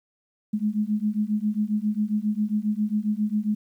sine beating tone pair, 207.7 / 215.1 Hz, G#3 / A3, 0 / -39 cents, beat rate 7.4 Hz, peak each -25 dBFS, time 0.53-3.55 s, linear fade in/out 10 ms, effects 10-bit

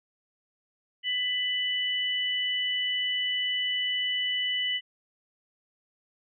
sine tone pair together, 1993 / 2975 Hz, B6 / F#7, +15 / +9 cents, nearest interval perfect fifth, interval 694 cents, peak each -31 / -27 dBFS, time 1.03-4.81 s, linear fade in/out 50 ms, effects none

